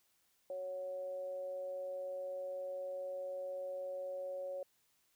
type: tone with amplitude modulation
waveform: sine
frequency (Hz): 554.4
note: C#5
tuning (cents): 0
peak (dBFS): -37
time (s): 0.5-4.63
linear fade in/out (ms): 2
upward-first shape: sine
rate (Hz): 184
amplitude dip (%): 45
effects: white hiss -75 dBFS RMS until 5.15 s